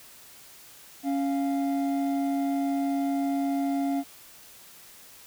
triangle tone pair together, 277.2 / 698.5 Hz, C#4 / F5, 0 / 0 cents, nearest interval octave + major third, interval 1600 cents, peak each -23 / -30 dBFS, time 1.03-4.04 s, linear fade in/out 50 ms, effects white hiss -50 dBFS RMS until 5.26 s

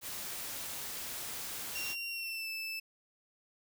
white noise, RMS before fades -41 dBFS, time 0.01-1.96 s, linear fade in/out 50 ms
30% pulse tone with pitch glide, 2756 to 2635 Hz, F7 to E7, -24 to -1 cents, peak -34 dBFS, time 1.75-2.8 s, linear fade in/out 10 ms, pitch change -77 cents, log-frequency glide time 2.09-2.49 s
effects none

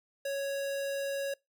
square tone, 554.4 Hz, C#5, in tune, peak -32 dBFS, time 0.25-1.34 s, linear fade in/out 5 ms, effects noise-tail reverb RT60 0.2 s tail -25 dB re dry + MP3 96 kbps

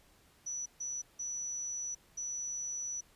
sine tone bursts at uneven times, 5920 Hz, F#8, in tune, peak -36 dBFS, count 4, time 0.46-0.66 / 0.8-1.02 / 1.19-1.95 / 2.17-3.01 s, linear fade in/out 10 ms, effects pink hiss -65 dBFS RMS until 3.15 s + resampled to 32000 Hz

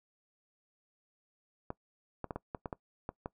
clicks, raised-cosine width 1 ms, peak -23 dBFS, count 9, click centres 1.704 / 2.243 / 2.308 / 2.36 / 2.548 / 2.658 / 2.728 / 3.091 / 3.259 s, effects noise-tail reverb RT60 0.1 s tail -21 dB re dry

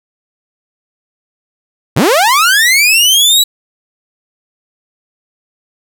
sawtooth linear sweep, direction up, 91 to 3951 Hz, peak -3 dBFS, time 1.96-3.44 s, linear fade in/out 10 ms, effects none

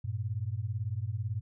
sine beating tone pair, 97.8 / 115.8 Hz, G2 / A#2, -4 / -11 cents, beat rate 18 Hz, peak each -34 / -34 dBFS, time 0.04-1.41 s, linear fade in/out 10 ms, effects none

